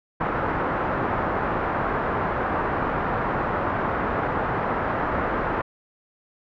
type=low-pass noise; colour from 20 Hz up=white; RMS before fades=-25 dBFS; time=0.2-5.62 s; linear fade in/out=10 ms; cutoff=1400 Hz; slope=24 dB/octave; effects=none